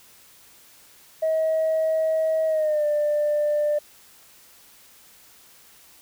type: tone with pitch glide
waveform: sine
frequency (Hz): 637 to 594.3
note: D#5 to D5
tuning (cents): +41 to +20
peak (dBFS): -18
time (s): 1.22-3.79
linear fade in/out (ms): 10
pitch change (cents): -121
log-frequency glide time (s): 2.47-2.85
effects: tanh soft clip ceiling -16 dBFS + white hiss -52 dBFS RMS until 6.01 s

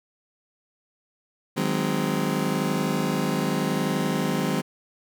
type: chord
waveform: 30% pulse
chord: Ab dominant seventh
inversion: second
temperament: just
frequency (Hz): 155.74 / 186.89 / 207.7 / 259.6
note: Eb3 / Gb3 / Ab3 / C4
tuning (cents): +2 / +18 / 0 / -13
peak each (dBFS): -26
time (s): 1.56-4.62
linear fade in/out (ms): 20
effects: none

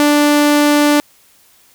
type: tone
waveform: sawtooth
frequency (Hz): 293.7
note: D4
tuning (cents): 0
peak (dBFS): -5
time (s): 0-1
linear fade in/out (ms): 0
effects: white hiss -50 dBFS RMS until 1.74 s

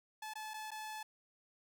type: tone with dropouts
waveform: sawtooth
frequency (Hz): 864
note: A5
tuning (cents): -32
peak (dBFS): -39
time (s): 0.22-1.03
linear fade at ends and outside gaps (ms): 5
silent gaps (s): 0.337-0.354 / 0.537-0.54 / 0.707-0.715
effects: none

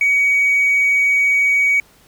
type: tone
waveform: triangle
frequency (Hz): 2257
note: C#7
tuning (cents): +31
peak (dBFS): -9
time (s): 0.01-1.8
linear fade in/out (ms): 2
effects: tanh soft clip ceiling -8 dBFS + pink hiss -51 dBFS RMS until 2.07 s

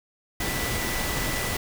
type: tone in noise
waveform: sine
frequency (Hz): 1978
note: B6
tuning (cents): +2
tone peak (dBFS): -34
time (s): 0.4-1.57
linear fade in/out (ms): 5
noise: pink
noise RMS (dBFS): -28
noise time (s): 0.4-1.57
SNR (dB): -9
effects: none

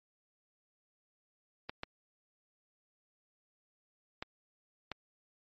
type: clicks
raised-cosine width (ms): 0.3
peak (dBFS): -22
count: 4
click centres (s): 1.695 / 1.834 / 4.225 / 4.917
effects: MP3 32 kbps

